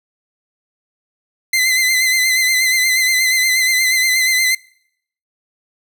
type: tone with vibrato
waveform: sawtooth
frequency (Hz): 2049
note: C7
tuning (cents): -37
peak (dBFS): -9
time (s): 1.53-4.55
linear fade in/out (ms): 5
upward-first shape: sine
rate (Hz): 8.4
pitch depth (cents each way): 41
effects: noise-tail reverb RT60 0.7 s tail -25 dB re dry